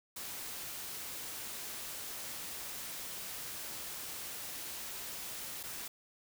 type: noise with dropouts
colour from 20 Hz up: white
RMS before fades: -43 dBFS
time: 0.16-5.88 s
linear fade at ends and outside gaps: 5 ms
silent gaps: 5.631-5.635 s
effects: none